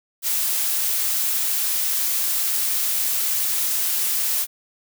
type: noise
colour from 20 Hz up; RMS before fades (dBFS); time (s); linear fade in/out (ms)
blue; -22; 0.22-4.47; 50
effects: none